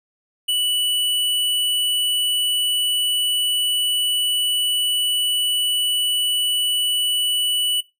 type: tone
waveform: square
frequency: 2960 Hz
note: F#7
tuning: in tune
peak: -18 dBFS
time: 0.48-7.81 s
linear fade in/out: 10 ms
effects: noise-tail reverb RT60 0.2 s tail -17 dB re dry